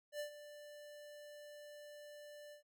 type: tone with ADSR envelope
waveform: square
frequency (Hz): 590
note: D5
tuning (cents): +8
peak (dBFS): -40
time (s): 0.12-2.63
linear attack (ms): 78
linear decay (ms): 100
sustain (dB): -13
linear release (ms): 110
effects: none